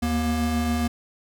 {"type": "tone pair together", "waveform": "square", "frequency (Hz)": [76.8, 237.6], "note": ["D#2", "A#3"], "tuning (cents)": [-22, 33], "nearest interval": "octave + minor sixth", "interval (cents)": 1955, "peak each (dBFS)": [-27, -24], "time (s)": [0.02, 0.88], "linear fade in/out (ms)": 10, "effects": []}